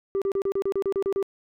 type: tone bursts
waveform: sine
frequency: 392 Hz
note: G4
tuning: in tune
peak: -19 dBFS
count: 11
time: 0.15-1.227 s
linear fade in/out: 0 ms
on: 67 ms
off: 34 ms
effects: tanh soft clip ceiling -21 dBFS